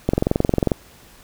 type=click train; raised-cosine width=2 ms; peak=-3 dBFS; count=15; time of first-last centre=0.09-0.718 s; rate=22.3 Hz; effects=pink hiss -48 dBFS RMS until 1.23 s